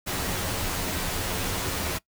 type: noise with comb filter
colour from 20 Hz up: pink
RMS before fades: -29 dBFS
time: 0.06-1.99 s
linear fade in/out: 20 ms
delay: 11 ms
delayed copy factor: +0.55
effects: noise-tail reverb RT60 0.1 s tail -21 dB re dry